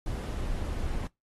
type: noise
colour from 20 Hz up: brown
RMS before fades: -32 dBFS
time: 0.06-1.07 s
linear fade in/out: 2 ms
effects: noise-tail reverb RT60 0.2 s tail -24 dB re dry + AAC 32 kbps